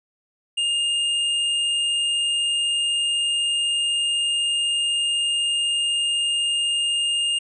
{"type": "tone with tanh clipping", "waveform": "sine", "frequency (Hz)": 2824, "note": "F7", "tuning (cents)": 19, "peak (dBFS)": -21, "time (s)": [0.57, 7.39], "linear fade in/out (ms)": 10, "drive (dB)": 16, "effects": ["resampled to 22050 Hz"]}